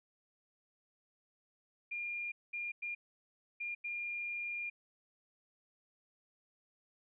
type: tone bursts at uneven times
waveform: sine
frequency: 2409 Hz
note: D7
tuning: 43 cents sharp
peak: -37 dBFS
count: 5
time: 1.91-2.32 / 2.53-2.72 / 2.82-2.95 / 3.6-3.75 / 3.84-4.7 s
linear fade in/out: 10 ms
effects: none